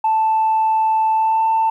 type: tone with pitch glide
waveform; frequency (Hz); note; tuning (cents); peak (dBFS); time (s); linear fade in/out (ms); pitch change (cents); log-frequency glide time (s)
sine; 880 to 891.3; A5 to A5; 0 to +22; -12; 0.04-1.7; 5; +22; 1.14-1.46
effects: tanh soft clip ceiling -10 dBFS + 9-bit